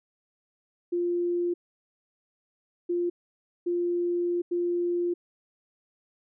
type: tone bursts at uneven times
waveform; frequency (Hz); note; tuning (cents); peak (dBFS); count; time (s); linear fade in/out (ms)
sine; 349.2; F4; 0; -24; 4; 0.92-1.54 / 2.89-3.1 / 3.66-4.42 / 4.51-5.14; 10
effects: none